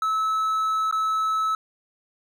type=tone with dropouts; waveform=triangle; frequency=1300 Hz; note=E6; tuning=24 cents flat; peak=-19 dBFS; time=0.02-1.55 s; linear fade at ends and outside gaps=2 ms; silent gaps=0.912-0.925 s; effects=none